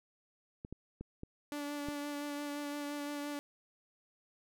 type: clicks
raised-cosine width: 3 ms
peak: -30 dBFS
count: 5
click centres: 0.649 / 0.726 / 1.01 / 1.234 / 1.886 s
type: tone with vibrato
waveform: sawtooth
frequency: 290.2 Hz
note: D4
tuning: 21 cents flat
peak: -34 dBFS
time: 1.52-3.39 s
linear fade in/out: 0 ms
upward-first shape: sine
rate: 5.8 Hz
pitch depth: 16 cents each way
effects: none